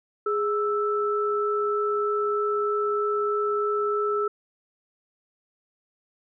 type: tone pair together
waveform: sine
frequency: 415.3 / 1318.5 Hz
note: G#4 / E6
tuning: 0 / 0 cents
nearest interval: octave + minor sixth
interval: 2000 cents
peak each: -24 / -26 dBFS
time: 0.26-4.28 s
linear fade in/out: 5 ms
effects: none